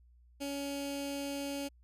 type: tone with notch filter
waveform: 15% pulse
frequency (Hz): 280.8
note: C#4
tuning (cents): +22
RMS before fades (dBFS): -38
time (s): 0.4-1.69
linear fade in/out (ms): 20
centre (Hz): 1100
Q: 0.74
effects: added 60 Hz sine -59 dBFS peak until 1.83 s + resampled to 32000 Hz